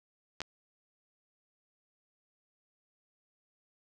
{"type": "clicks", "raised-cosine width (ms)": 0.2, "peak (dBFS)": -19, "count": 2, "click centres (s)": [0.405, 0.417], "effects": []}